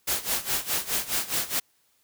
white noise with tremolo, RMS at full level -25 dBFS, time 0.07-1.6 s, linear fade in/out 10 ms, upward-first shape sine, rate 4.8 Hz, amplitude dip 85%, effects white hiss -67 dBFS RMS until 2.03 s

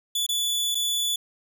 sawtooth tone with dropouts, 3456 Hz, A7, 32 cents flat, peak -20 dBFS, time 0.15-1.16 s, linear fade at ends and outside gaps 5 ms, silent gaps 0.265-0.289 / 0.747-0.752 s, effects none

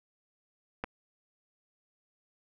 clicks, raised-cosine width 0.5 ms, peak -18 / -26 dBFS, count 2, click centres 0.839 / 0.843 s, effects none

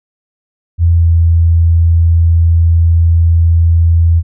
sine tone with pitch glide, 84.5 to 83.48 Hz, E2 to E2, +43 to +22 cents, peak -5 dBFS, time 0.78-4.23 s, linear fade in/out 50 ms, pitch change -21 cents, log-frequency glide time 0.95-1.05 s, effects none

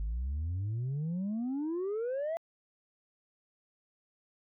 sine exponential sweep, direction up, 49.61 to 680 Hz, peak -29 dBFS, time 0-2.37 s, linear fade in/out 0 ms, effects tanh soft clip ceiling -30 dBFS

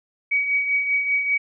sine tone with tremolo, 2264 Hz, C#7, 36 cents sharp, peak -16 dBFS, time 0.31-1.38 s, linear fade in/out 10 ms, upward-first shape triangle, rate 5.1 Hz, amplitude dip 60%, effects none

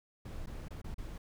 brown noise with dropouts, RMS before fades -42 dBFS, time 0.25-1.18 s, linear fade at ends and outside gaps 5 ms, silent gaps 0.461-0.47 / 0.684-0.706 / 0.817-0.842 / 0.944-0.981 s, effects none

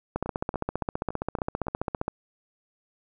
two click trains, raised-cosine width 1 ms, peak -13 / -20 dBFS, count 30 / 6, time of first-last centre 0.16-2.081 / 0.26-1.668 s, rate 15.1 / 3.55 Hz, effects none

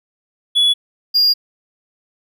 triangle tone pair in turn, 3400 / 4822 Hz, G#7 / D8, +40 / +45 cents, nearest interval tritone, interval 605 cents, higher second, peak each -9 dBFS, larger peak neither, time 0.55-0.74 / 1.14-1.34 s, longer second, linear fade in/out 20 ms, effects none

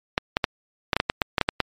clicks, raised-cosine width 0.3 ms, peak -3 dBFS, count 12, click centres 0.179 / 0.369 / 0.442 / 0.932 / 0.966 / 1.001 / 1.099 / 1.218 / 1.382 / 1.413 / 1.489 / 1.603 s, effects MP3 64 kbps

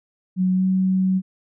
sine tone with pitch glide, 185 to 187.8 Hz, F#3 to F#3, 0 to +26 cents, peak -16 dBFS, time 0.36-1.22 s, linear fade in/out 50 ms, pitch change +26 cents, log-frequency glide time 0.54-0.64 s, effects none

